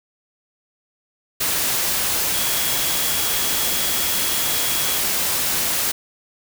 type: tone in noise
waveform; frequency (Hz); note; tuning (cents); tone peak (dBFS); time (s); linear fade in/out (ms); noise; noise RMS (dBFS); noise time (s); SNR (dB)
sine; 3325; G#7; +1; -30; 2.33-4.98; 10; white; -21; 1.4-5.92; -12
effects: none